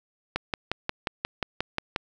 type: click train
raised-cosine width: 0.3 ms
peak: -10 dBFS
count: 10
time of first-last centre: 0.36-1.961 s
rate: 5.62 Hz
effects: none